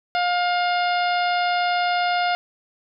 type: harmonic tone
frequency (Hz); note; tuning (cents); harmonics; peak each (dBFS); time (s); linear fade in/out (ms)
709; F5; +26; 1 / 2 / 3 / 4 / 5 / 6 / 7; -20 / -26 / -30 / -32 / -34 / -36 / -37; 0.15-2.35; 0
effects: none